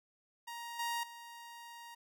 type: tone with level steps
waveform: sawtooth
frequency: 939 Hz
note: A#5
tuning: 12 cents sharp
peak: -39 / -31 / -45 dBFS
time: 0.47-1.95 s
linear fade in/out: 10 ms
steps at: 0.79 / 1.03 s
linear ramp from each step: 5 ms
effects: none

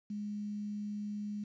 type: tone with quantisation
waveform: sine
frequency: 207.7 Hz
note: G#3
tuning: in tune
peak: -36 dBFS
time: 0.1-1.44 s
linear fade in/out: 5 ms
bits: 10
effects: resampled to 16000 Hz

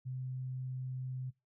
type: tone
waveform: sine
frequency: 128.9 Hz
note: C3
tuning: 26 cents flat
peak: -37 dBFS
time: 0.05-1.31 s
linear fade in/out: 20 ms
effects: noise-tail reverb RT60 0.2 s tail -20 dB re dry

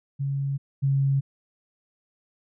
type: tone pair in turn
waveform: sine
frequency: 138.59 / 137.32 Hz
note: C#3 / C#3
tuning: 0 / -16 cents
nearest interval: unison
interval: 16 cents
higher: first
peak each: -24 / -19 dBFS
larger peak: second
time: 0.19-0.58 / 0.82-1.21 s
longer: neither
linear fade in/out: 20 ms
effects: none

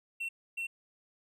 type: tone bursts at uneven times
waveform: triangle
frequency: 2712 Hz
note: E7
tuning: 49 cents sharp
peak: -32 dBFS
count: 2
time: 0.2-0.29 / 0.57-0.67 s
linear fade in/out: 10 ms
effects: none

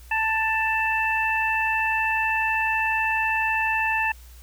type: harmonic tone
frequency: 884 Hz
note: A5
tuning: 8 cents sharp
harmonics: 1 / 2 / 3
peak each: -25 / -25 / -25 dBFS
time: 0.11-4.12 s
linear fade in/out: 5 ms
effects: added 60 Hz sine -43 dBFS peak until 4.42 s + white hiss -53 dBFS RMS until 4.42 s

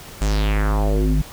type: tone with low-pass filter sweep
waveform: square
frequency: 51.91 Hz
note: G#1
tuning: in tune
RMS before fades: -18 dBFS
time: 0.21-1.22 s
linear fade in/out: 10 ms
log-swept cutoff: 8300 to 170 Hz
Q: 3.2
effects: pink hiss -39 dBFS RMS until 1.32 s

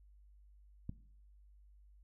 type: click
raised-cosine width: 5 ms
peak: -28 dBFS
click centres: 0.894 s
effects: noise-tail reverb RT60 0.6 s tail -18 dB re dry + added 50 Hz sine -59 dBFS peak until 2.03 s

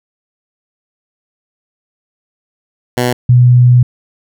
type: tone pair in turn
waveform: 10% pulse / sine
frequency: 123.47 / 123.47 Hz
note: B2 / B2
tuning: 0 / 0 cents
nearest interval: unison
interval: 0 cents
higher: neither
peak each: -3 dBFS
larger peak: neither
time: 2.97-3.13 / 3.29-3.83 s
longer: second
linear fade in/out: 5 ms
effects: none

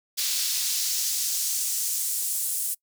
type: noise with high-pass filter sweep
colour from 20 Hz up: pink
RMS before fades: -27 dBFS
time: 0.17-2.75 s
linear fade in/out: 20 ms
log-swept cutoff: 4200 to 9300 Hz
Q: 1.3
effects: noise-tail reverb RT60 0.1 s tail -24 dB re dry

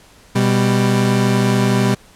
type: tone pair together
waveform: 30% pulse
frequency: 124.2 / 197.16 Hz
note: B2 / G3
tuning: +10 / +10 cents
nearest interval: minor sixth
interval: 800 cents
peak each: -13 dBFS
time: 0.35-1.95 s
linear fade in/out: 10 ms
effects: pink hiss -47 dBFS RMS until 2.15 s + low-pass 11000 Hz 12 dB/octave

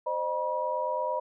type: tone cluster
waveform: sine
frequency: 522 / 611 / 966 Hz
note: C5 / D#5 / B5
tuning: -4 / -32 / -39 cents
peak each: -33 / -32 / -30 dBFS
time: 0.06-1.2 s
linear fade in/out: 10 ms
effects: none

